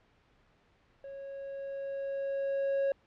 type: tone with level ramp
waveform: triangle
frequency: 550 Hz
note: C#5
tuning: 14 cents flat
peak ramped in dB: -40 to -24 dBFS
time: 1.04-2.92 s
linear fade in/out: 2 ms
effects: pink hiss -67 dBFS RMS until 3.06 s + low-pass 3000 Hz 12 dB/octave